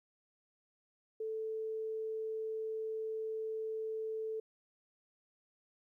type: tone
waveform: sine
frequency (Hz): 440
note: A4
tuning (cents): 0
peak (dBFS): -36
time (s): 1.2-4.4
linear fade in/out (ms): 5
effects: 13-bit